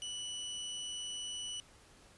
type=tone; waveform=sawtooth; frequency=2960 Hz; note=F#7; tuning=in tune; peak=-36 dBFS; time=0.02-1.6 s; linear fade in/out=0 ms; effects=pink hiss -61 dBFS RMS until 2.17 s + resampled to 24000 Hz